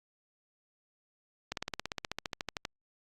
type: slowing click train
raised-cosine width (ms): 0.2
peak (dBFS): -17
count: 18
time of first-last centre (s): 1.52-2.652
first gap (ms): 52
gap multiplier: 1.03
effects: Opus 48 kbps